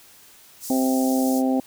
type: high-pass noise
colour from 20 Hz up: pink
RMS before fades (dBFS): -34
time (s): 0.6-1.43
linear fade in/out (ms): 50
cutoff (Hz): 5700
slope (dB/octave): 24
type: harmonic tone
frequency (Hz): 130.81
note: C3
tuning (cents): 0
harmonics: 2 / 3 / 4 / 5 / 6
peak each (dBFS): -19 / -33 / -28 / -31 / -29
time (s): 0.7-1.6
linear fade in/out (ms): 2
effects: white hiss -50 dBFS RMS until 1.66 s